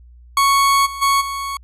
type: tone with level steps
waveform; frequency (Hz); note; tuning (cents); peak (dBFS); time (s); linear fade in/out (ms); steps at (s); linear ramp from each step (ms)
40% pulse; 1108.7; C#6; 0; -11 / -26 / -12 / -22; 0.37-1.57; 2; 0.85 / 1.01 / 1.2; 20
effects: added 60 Hz sine -41 dBFS peak until 1.63 s + resampled to 32000 Hz